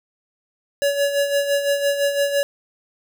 square tone with tremolo, 566 Hz, C#5, 36 cents sharp, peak -16 dBFS, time 0.82-2.43 s, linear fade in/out 0 ms, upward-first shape sine, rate 5.9 Hz, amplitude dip 60%, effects none

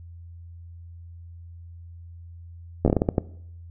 slowing click train, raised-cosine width 2 ms, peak -6 dBFS, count 9, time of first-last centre 2.85-3.182 s, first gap 12 ms, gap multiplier 1.34, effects noise-tail reverb RT60 0.7 s tail -19 dB re dry + added 85 Hz sine -40 dBFS peak until 3.7 s

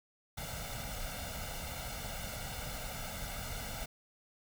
pink noise with comb filter, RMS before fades -41 dBFS, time 0.37-3.86 s, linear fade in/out 10 ms, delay 1.4 ms, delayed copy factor +0.8, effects none

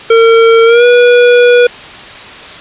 square tone with pitch glide, 456 to 485.9 Hz, A#4 to B4, -38 to -28 cents, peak -3 dBFS, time 0.1-1.67 s, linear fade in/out 5 ms, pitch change +110 cents, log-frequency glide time 0.65-0.85 s, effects white hiss -28 dBFS RMS until 2.6 s + resampled to 8000 Hz

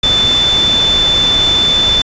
sine tone in noise, 3520 Hz, A7, in tune, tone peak -9 dBFS, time 0.03-2.02 s, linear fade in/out 5 ms, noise pink, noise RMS -19 dBFS, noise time 0.03-2.02 s, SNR +7 dB, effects resampled to 16000 Hz

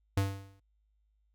square tone with exponential decay, 98 Hz, G2, in tune, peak -24 dBFS, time 0.17-0.6 s, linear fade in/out 5 ms, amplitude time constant 92 ms, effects added 52 Hz sine -69 dBFS peak until 1.34 s

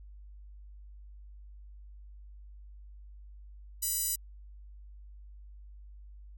10% pulse tone with high-pass filter, 987.8 Hz, B5, in tune, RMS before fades -32 dBFS, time 3.82-4.16 s, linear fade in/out 10 ms, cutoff 9400 Hz, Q 8.9, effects added 50 Hz sine -47 dBFS peak until 6.37 s

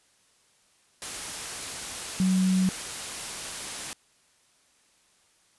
sine tone in noise, 187 Hz, F#3, 19 cents sharp, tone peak -20 dBFS, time 2.2-2.69 s, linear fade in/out 0 ms, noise white, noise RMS -35 dBFS, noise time 1.02-3.93 s, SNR +12 dB, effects white hiss -64 dBFS RMS until 5.58 s + resampled to 24000 Hz

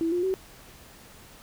sine tone with pitch steps, 329.6 / 353.3 / 378.6 Hz, E4 / F4 / F#4, 0 / +20 / +40 cents, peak -23 dBFS, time 0.01-0.34 s, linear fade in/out 0 ms, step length 110 ms, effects pink hiss -50 dBFS RMS until 1.42 s

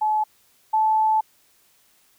sine tone pair in turn, 858 / 871.5 Hz, A5 / A5, -44 / -17 cents, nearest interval unison, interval 27 cents, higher second, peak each -18 / -16 dBFS, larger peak second, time 0.01-0.24 / 0.73-1.21 s, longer second, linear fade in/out 10 ms, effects white hiss -60 dBFS RMS until 2.18 s

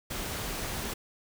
pink noise, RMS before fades -35 dBFS, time 0.1-0.94 s, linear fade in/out 10 ms, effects none

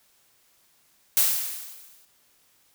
blue noise with exponential decay, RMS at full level -18 dBFS, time 1.17-2.05 s, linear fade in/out 0 ms, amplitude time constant 190 ms, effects white hiss -63 dBFS RMS until 2.74 s

